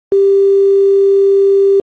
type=tone with quantisation; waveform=sine; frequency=394.1 Hz; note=G4; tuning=9 cents sharp; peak=-6 dBFS; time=0.12-1.8 s; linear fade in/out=2 ms; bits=4; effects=low-pass 2000 Hz 12 dB/octave + Opus 48 kbps